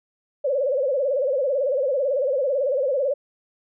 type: tone with vibrato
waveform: sine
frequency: 542 Hz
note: C#5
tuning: 39 cents flat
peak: -19 dBFS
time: 0.44-3.14 s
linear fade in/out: 10 ms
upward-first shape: sine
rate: 18 Hz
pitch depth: 140 cents each way
effects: none